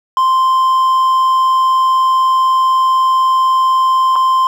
triangle tone with dropouts, 1044 Hz, C6, 4 cents flat, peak -7 dBFS, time 0.17-4.47 s, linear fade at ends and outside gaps 1 ms, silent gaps 4.157-4.161 s, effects none

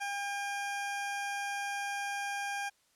20% pulse tone, 804 Hz, G5, 44 cents sharp, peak -29 dBFS, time 0-2.7 s, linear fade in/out 20 ms, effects white hiss -70 dBFS RMS until 2.95 s + low-pass 10000 Hz 12 dB/octave

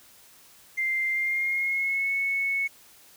triangle tone with pitch glide, 2093 to 2205 Hz, C7 to C#7, 0 to -10 cents, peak -20 dBFS, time 0.77-2.68 s, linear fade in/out 20 ms, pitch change +90 cents, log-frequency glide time 1.12-2.11 s, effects tanh soft clip ceiling -22 dBFS + white hiss -54 dBFS RMS until 3.16 s

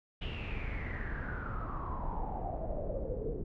brown noise with low-pass filter sweep, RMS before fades -37 dBFS, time 0.21-3.44 s, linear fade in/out 10 ms, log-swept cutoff 3000 to 410 Hz, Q 9.4, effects none

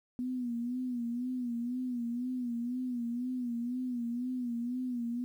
sine tone with vibrato, 244.4 Hz, B3, 18 cents flat, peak -32 dBFS, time 0.19-5.24 s, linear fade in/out 0 ms, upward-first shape sine, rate 2 Hz, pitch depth 75 cents each way, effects 11-bit

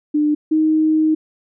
sine tone pair in turn, 299.1 / 312.7 Hz, D4 / D#4, +32 / +9 cents, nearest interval minor second, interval 77 cents, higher second, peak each -13 / -12 dBFS, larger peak second, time 0.14-0.35 / 0.51-1.15 s, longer second, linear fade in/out 10 ms, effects none

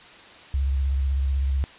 sine tone with vibrato, 67.9 Hz, C#2, 35 cents flat, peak -20 dBFS, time 0.54-1.64 s, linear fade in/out 0 ms, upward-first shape sine, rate 16 Hz, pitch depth 68 cents each way, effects white hiss -46 dBFS RMS until 1.78 s + resampled to 8000 Hz

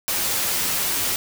white noise with comb filter, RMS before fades -23 dBFS, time 0.08-1.16 s, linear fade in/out 0 ms, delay 11 ms, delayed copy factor +0.5, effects none

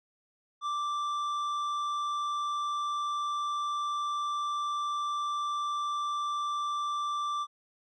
sine tone with tanh clipping, 1174.7 Hz, D6, in tune, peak -31 dBFS, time 0.61-7.47 s, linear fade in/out 50 ms, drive 9 dB, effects none

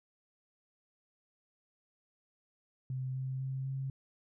sine tone with pitch steps, 130 / 131.43 / 132.89 / 134.35 Hz, C3 / C3 / C3 / C3, -11 / +8 / +27 / +46 cents, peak -34 dBFS, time 2.9-3.9 s, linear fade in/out 2 ms, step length 250 ms, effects none

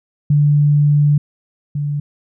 sine tone pair in turn, 146.6 / 145.59 Hz, D3 / D3, -3 / -15 cents, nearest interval unison, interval 12 cents, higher first, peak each -9 / -17 dBFS, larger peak first, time 0.3-1.18 / 1.75-2 s, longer first, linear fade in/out 5 ms, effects none

